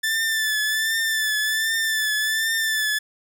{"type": "tone with vibrato", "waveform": "sawtooth", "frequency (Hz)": 1760, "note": "A6", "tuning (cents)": 0, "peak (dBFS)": -17, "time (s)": [0.03, 2.99], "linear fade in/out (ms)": 10, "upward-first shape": "triangle", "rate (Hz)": 1.3, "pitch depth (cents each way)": 47, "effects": []}